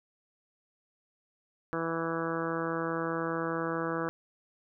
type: harmonic tone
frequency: 164.81 Hz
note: E3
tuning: in tune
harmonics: 1 / 2 / 3 / 4 / 5 / 6 / 7 / 8 / 9 / 10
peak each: -39 / -35 / -35 / -42 / -45 / -42 / -39 / -40 / -41 / -44 dBFS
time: 1.73-4.09 s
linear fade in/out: 0 ms
effects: none